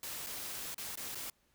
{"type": "noise with dropouts", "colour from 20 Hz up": "white", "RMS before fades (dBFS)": -42, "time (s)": [0.03, 1.3], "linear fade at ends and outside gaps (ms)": 2, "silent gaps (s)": [[0.264, 0.268], [0.745, 0.78], [0.956, 0.973], [1.148, 1.154]], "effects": ["pink hiss -73 dBFS RMS until 1.54 s"]}